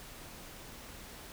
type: silence
effects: pink hiss -49 dBFS RMS until 1.32 s